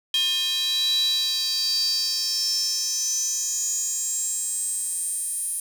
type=tone with high-pass filter sweep; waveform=square; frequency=356.6 Hz; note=F4; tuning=36 cents sharp; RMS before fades=-25 dBFS; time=0.14-5.6 s; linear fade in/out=2 ms; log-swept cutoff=3300 to 9900 Hz; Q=9.7; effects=none